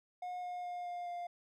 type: tone with pitch steps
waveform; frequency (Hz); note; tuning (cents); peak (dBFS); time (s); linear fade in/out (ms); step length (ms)
triangle; 721 / 716 / 711.1 / 706.2 / 701.3; F#5 / F5 / F5 / F5 / F5; -45 / +43 / +31 / +19 / +7; -37; 0.22-1.27; 5; 210
effects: none